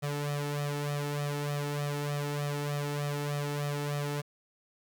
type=tone with flanger; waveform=sawtooth; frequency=145.3 Hz; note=D3; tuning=18 cents flat; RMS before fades=-33 dBFS; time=0.02-4.22 s; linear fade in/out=20 ms; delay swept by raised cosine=1.6 to 2.3 ms; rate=3.3 Hz; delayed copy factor=+0.85; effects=11-bit